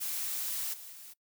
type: noise with level steps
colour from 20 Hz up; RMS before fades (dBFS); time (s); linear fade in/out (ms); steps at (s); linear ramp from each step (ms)
blue; -35 / -47 / -49; 0-1.14; 20; 0.73 / 0.92; 10
effects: noise-tail reverb RT60 0.1 s tail -22 dB re dry